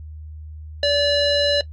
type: tone with low-pass filter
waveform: square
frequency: 577 Hz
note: D5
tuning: 31 cents flat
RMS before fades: -18 dBFS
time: 0.83-1.61 s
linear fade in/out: 2 ms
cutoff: 4000 Hz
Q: 5.3
effects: noise-tail reverb RT60 0.1 s tail -18 dB re dry + added 77 Hz sine -33 dBFS peak until 1.72 s